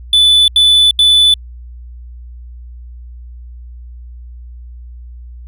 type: tone bursts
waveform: triangle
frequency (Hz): 3486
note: A7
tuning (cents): -17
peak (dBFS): -4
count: 3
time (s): 0.13-1.34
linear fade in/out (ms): 2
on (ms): 350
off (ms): 80
effects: added 60 Hz sine -29 dBFS peak until 5.47 s